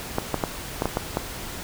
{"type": "clicks", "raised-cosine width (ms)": 1, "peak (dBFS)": -8, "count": 7, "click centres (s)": [0.184, 0.343, 0.438, 0.821, 0.856, 0.971, 1.171], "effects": ["pink hiss -35 dBFS RMS until 1.63 s"]}